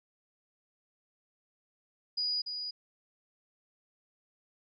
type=tone with echo; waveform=sine; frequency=4911 Hz; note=D#8; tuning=23 cents flat; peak=-29 dBFS; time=2.17-2.42 s; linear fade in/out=10 ms; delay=290 ms; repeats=1; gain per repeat=-6 dB; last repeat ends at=2.71 s; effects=none